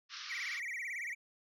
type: band-pass noise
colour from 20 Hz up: white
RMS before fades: -46 dBFS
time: 0.09-0.61 s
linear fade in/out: 50 ms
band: 1100 to 5800 Hz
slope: 96 dB/octave
type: tone with vibrato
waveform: triangle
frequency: 2093 Hz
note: C7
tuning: in tune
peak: -36 dBFS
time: 0.29-1.15 s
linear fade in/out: 20 ms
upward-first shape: sine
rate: 18 Hz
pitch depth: 200 cents each way
effects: none